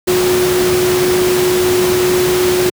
sine tone in noise, 363.5 Hz, F#4, 31 cents flat, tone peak -11 dBFS, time 0.07-2.7 s, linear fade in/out 10 ms, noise pink, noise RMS -18 dBFS, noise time 0.07-2.7 s, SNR +4 dB, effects high-pass 100 Hz 12 dB/octave

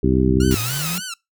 harmonic tone, 64.5 Hz, C2, 24 cents flat, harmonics 1 / 2 / 3 / 4 / 5 / 6, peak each -21 / -21 / -21 / -21 / -21 / -21 dBFS, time 0.03-0.55 s, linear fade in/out 5 ms
sine linear two-way sweep, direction down then up, 185 to 73.42 to 185 Hz, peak -25 dBFS, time 0.26-1 s, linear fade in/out 10 ms, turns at 0.41 s
10% pulse tone with vibrato, 1378 Hz, F6, 24 cents flat, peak -19 dBFS, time 0.4-1.14 s, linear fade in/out 5 ms, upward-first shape sine, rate 3.5 Hz, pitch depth 180 cents each way
white noise, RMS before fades -27 dBFS, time 0.51-0.98 s, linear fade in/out 0 ms
effects noise-tail reverb RT60 0.2 s tail -24 dB re dry

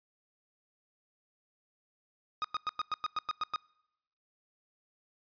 45% pulse tone bursts, 1244.5 Hz, D#6, in tune, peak -30 dBFS, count 10, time 2.42-3.56 s, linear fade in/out 0 ms, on 24 ms, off 100 ms, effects noise-tail reverb RT60 0.9 s tail -26 dB re dry + resampled to 11025 Hz

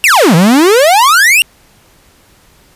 45% pulse exponential two-way sweep, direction down then up, 2875 to 155.56 to 2875 Hz, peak -4 dBFS, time 0.04-1.42 s, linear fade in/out 0 ms, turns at 0.35 s, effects pink hiss -46 dBFS RMS until 2.75 s + resampled to 32000 Hz

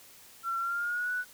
sine tone with pitch glide, 1358 to 1480.9 Hz, F6 to F#6, -49 to +1 cents, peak -29 dBFS, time 0.43-1.25 s, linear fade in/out 50 ms, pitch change +150 cents, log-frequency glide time 0.59-1.12 s, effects white hiss -54 dBFS RMS until 1.33 s

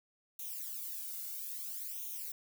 violet noise with flanger, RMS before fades -42 dBFS, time 0.39-2.32 s, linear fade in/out 5 ms, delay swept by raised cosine 0.31 to 1.41 ms, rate 0.6 Hz, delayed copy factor +1, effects none

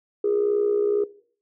sine tone with amplitude modulation, 411.5 Hz, G#4, 16 cents flat, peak -15 dBFS, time 0.24-1.04 s, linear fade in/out 5 ms, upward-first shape sine, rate 61.8 Hz, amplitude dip 75%, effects noise-tail reverb RT60 0.5 s tail -18 dB re dry + tanh soft clip ceiling -13 dBFS

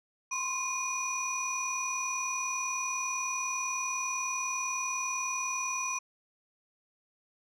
sine tone cluster, 1028 / 1068 / 2456 / 5890 Hz, C6 / C6 / D#7 / F#8, -31 / +35 / -23 / -9 cents, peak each -36 / -37 / -35 / -33 dBFS, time 0.31-5.99 s, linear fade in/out 10 ms, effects tanh soft clip ceiling -25 dBFS

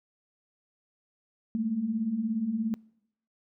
sine beating tone pair, 207.6 / 224.6 Hz, G#3 / A3, 0 / +36 cents, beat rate 17 Hz, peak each -34 / -27 dBFS, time 1.55-2.74 s, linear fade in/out 0 ms, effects noise-tail reverb RT60 0.8 s tail -25 dB re dry

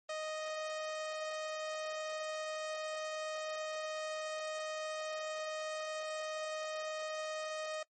sawtooth tone, 622.3 Hz, D#5, in tune, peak -34 dBFS, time 0.09-7.83 s, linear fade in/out 5 ms, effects noise-tail reverb RT60 0.1 s tail -23 dB re dry + MP3 32 kbps

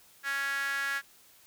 sawtooth tone with high-pass filter, 277.2 Hz, C#4, in tune, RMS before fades -32 dBFS, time 0.23-1.02 s, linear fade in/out 50 ms, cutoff 1600 Hz, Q 6.8, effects white hiss -59 dBFS RMS until 1.46 s

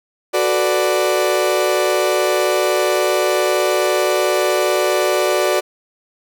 35% pulse chord, B minor seventh, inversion second, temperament equal with one note detuned, 370 / 440 / 495.6 / 587.3 Hz, F#4 / A4 / B4 / D5, 0 / 0 / +6 / 0 cents, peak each -17 / -22 / -22 / -16 dBFS, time 0.33-5.61 s, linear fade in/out 20 ms, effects none

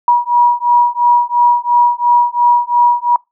sine beating tone pair, 961 / 963.9 Hz, B5 / B5, -48 / -42 cents, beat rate 2.9 Hz, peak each -11 dBFS, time 0.08-3.16 s, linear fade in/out 2 ms, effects noise-tail reverb RT60 0.2 s tail -25 dB re dry

